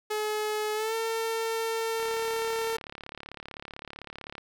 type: tone with pitch glide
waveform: sawtooth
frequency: 426.1 to 451.4 Hz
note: G#4 to A4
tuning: +44 to +44 cents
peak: -24 dBFS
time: 0.1-2.77 s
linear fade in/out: 10 ms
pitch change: +100 cents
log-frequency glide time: 0.74-0.95 s
type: click train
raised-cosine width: 0.3 ms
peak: -24 dBFS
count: 86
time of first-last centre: 2-4.381 s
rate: 35.7 Hz
effects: none